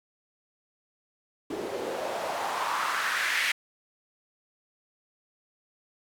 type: noise with band-pass filter sweep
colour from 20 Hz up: white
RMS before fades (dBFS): -30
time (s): 1.5-3.52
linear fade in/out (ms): 5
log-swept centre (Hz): 340 to 2200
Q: 2.8
effects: none